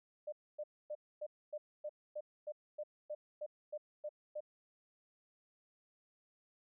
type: tone bursts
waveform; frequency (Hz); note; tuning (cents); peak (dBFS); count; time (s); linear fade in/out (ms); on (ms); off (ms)
sine; 600; D5; +37; -39; 14; 0.27-4.406; 10; 54; 260
effects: none